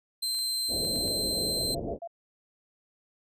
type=tone; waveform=sawtooth; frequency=4113 Hz; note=C8; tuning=30 cents flat; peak=-25 dBFS; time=0.22-1.75 s; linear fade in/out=10 ms
type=clicks; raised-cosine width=0.2 ms; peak=-34 dBFS; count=5; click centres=0.347 / 0.39 / 0.849 / 0.959 / 1.078 s
type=low-pass noise; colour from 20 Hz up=white; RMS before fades=-35 dBFS; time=0.68-1.99 s; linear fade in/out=50 ms; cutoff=620 Hz; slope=48 dB/octave
type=tone bursts; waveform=sine; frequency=679 Hz; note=F5; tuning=49 cents flat; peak=-35 dBFS; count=3; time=1.74-2.075 s; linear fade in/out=5 ms; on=57 ms; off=82 ms
effects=resampled to 32000 Hz